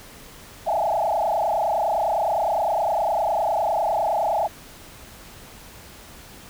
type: tone with frequency modulation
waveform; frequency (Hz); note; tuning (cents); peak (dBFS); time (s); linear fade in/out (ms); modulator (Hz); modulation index
sine; 748; F#5; +19; -19; 0.66-4.48; 20; 29.8; 4.1
effects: pink hiss -44 dBFS RMS until 6.49 s